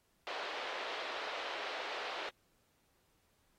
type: band-pass noise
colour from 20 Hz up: pink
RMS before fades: -42 dBFS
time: 0.27-2.29 s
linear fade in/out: 0 ms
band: 470 to 4000 Hz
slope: 24 dB/octave
effects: pink hiss -75 dBFS RMS until 3.58 s + AAC 48 kbps